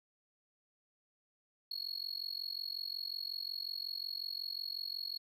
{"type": "tone with amplitude modulation", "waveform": "triangle", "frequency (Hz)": 4331, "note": "C#8", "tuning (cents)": -41, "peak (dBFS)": -33, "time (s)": [1.71, 5.18], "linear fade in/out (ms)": 5, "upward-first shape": "sine", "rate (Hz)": 45.5, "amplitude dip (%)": 100, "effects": []}